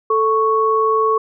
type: tone pair together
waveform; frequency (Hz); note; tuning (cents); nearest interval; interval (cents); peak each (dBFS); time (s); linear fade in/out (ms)
sine; 440.6 / 1108.7; A4 / C#6; +2 / 0; octave + major third; 1598; -16 / -15; 0.1-1.18; 5
effects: none